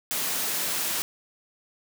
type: high-pass noise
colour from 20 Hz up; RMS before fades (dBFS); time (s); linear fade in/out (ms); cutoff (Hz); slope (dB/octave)
white; -28; 0.11-1.02; 0; 120; 96
effects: none